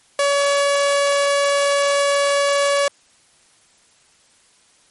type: tone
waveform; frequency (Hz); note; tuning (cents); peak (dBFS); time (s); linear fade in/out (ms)
sawtooth; 566; C#5; +36; -11; 0.19-2.88; 2
effects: white hiss -55 dBFS RMS until 4.9 s + MP3 48 kbps